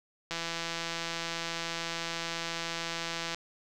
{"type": "click train", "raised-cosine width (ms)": 0.2, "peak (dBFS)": -17, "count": 508, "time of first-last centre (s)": [0.31, 3.346], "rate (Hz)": 167, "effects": []}